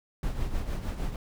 brown noise with tremolo, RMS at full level -28 dBFS, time 0.23-1.16 s, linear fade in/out 2 ms, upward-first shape triangle, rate 6.5 Hz, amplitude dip 65%, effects none

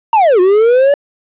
triangle linear two-way sweep, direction down then up, 940 to 352.6 to 580 Hz, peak -4 dBFS, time 0.13-0.94 s, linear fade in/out 2 ms, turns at 0.4 s, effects resampled to 8000 Hz + 7-bit

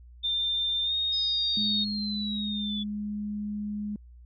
sine tone with pitch glide, 3593 to 3715 Hz, A7 to A#7, +36 to -7 cents, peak -25 dBFS, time 0.23-1.85 s, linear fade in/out 20 ms, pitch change +57 cents, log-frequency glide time 0.83-0.94 s
sine exponential sweep, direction down, 5100 to 3419 Hz, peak -32 dBFS, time 1.12-2.84 s, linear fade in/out 20 ms
sine tone, 208.2 Hz, G#3, 5 cents sharp, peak -30 dBFS, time 1.57-3.96 s, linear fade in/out 2 ms
effects added 60 Hz sine -47 dBFS peak until 4.25 s

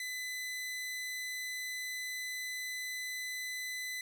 sawtooth tone, 2008 Hz, B6, 28 cents sharp, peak -34 dBFS, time 0-4.01 s, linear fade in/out 2 ms, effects none

